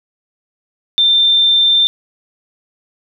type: tone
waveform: sine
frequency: 3579 Hz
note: A7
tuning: 29 cents sharp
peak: -8 dBFS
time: 0.98-1.87 s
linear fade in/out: 0 ms
effects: none